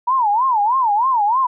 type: tone with vibrato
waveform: sine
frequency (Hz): 932.3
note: A#5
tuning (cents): 0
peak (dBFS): -13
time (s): 0.07-1.47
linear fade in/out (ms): 10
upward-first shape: sine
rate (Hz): 3.2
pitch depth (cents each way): 240
effects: none